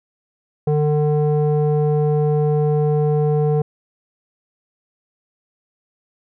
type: tone with low-pass filter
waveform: square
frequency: 150 Hz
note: D3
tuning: 37 cents sharp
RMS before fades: -17 dBFS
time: 0.67-3.62 s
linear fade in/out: 5 ms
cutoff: 570 Hz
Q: 4.3
effects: none